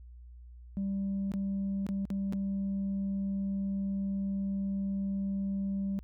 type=tone with dropouts; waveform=sine; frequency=196 Hz; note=G3; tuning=in tune; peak=-28 dBFS; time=0.77-5.99 s; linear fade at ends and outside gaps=0 ms; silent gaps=1.318-1.338 / 1.866-1.889 / 2.053-2.103 / 2.325-2.333 s; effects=tanh soft clip ceiling -28 dBFS + added 60 Hz sine -47 dBFS peak until 6.03 s